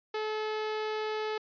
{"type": "tone", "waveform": "sawtooth", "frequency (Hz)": 431.1, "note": "A4", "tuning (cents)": -35, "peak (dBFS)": -27, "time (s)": [0.14, 1.38], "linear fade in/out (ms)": 5, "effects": ["resampled to 11025 Hz"]}